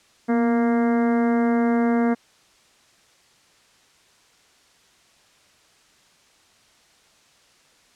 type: harmonic tone with a mistuned harmonic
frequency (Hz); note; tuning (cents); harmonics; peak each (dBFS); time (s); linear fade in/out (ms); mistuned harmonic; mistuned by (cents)
233.1; A#3; 0; 1 / 2 / 3 / 4 / 5 / 6 / 7 / 8 / 9; -18 / -25 / -28 / -35 / -36 / -37 / -37 / -42 / -40; 0.28-2.15; 20; 1; +36
effects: white hiss -57 dBFS RMS until 7.95 s + low-pass 7000 Hz 12 dB/octave